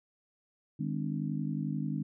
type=harmonic tone with a mistuned harmonic; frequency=51.2 Hz; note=G#1; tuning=24 cents flat; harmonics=3 / 4 / 5 / 6; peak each=-34 / -36 / -38 / -40 dBFS; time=0.79-2.03 s; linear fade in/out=10 ms; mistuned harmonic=6; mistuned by=-68 cents; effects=none